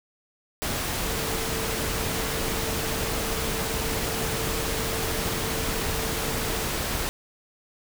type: tone in noise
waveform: sine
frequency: 448 Hz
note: A4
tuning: 31 cents sharp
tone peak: -35 dBFS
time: 1.05-6.64 s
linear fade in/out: 0 ms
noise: pink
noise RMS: -28 dBFS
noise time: 0.62-7.09 s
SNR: -10 dB
effects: none